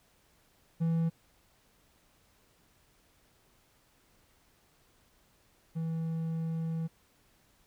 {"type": "tone pair in turn", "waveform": "triangle", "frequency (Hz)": [164.81, 162.92], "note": ["E3", "E3"], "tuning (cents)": [0, -20], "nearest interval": "unison", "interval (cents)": 20, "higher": "first", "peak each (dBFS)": [-24, -29], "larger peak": "first", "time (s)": [[0.8, 1.1], [5.75, 6.88]], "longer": "second", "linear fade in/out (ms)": 20, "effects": ["pink hiss -67 dBFS RMS until 7.66 s"]}